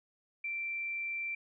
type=tone; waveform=sine; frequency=2349 Hz; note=D7; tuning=in tune; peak=-34 dBFS; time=0.44-1.35 s; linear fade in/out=5 ms; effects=none